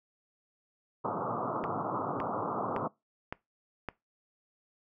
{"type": "band-pass noise", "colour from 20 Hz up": "white", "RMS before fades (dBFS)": -34, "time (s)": [1.04, 2.88], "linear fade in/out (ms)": 10, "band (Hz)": [100, 1300], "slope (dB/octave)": 96}
{"type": "click train", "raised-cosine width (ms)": 0.5, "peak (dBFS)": -20, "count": 5, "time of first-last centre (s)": [1.64, 3.887], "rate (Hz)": 1.78}
{"effects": ["noise-tail reverb RT60 0.2 s tail -21 dB re dry"]}